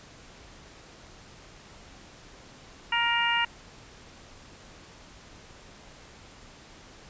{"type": "harmonic tone", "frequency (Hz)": 469.6, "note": "A#4", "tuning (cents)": 13, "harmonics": [2, 3, 4, 5, 6], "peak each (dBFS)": [-28, -31, -29, -32, -28], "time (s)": [2.92, 3.45], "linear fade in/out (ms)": 5, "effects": ["pink hiss -50 dBFS RMS until 7.09 s", "resampled to 16000 Hz"]}